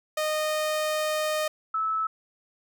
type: tone pair in turn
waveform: sawtooth / sine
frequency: 616 / 1305.3 Hz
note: D#5 / E6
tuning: -17 / -17 cents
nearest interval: octave + minor second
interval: 1300 cents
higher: second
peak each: -21 / -24 dBFS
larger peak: first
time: 0.17-1.48 / 1.74-2.07 s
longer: first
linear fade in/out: 5 ms
effects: none